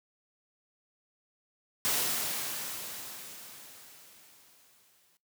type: noise with exponential decay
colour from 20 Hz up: white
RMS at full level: -28 dBFS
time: 1.85-5.17 s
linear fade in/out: 0 ms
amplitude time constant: 720 ms
effects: noise-tail reverb RT60 0.2 s tail -21 dB re dry + high-pass 100 Hz 12 dB/octave